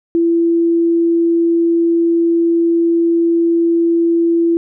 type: tone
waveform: sine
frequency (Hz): 336.2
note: E4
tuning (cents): +34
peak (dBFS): -10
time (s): 0.15-4.57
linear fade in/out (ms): 0
effects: none